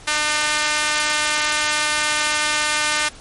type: tone with high-pass filter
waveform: sawtooth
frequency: 301.4 Hz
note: D4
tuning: 45 cents sharp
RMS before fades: -20 dBFS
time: 0.07-3.09 s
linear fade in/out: 10 ms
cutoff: 1500 Hz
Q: 0.86
effects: pink hiss -42 dBFS RMS until 3.2 s + MP3 48 kbps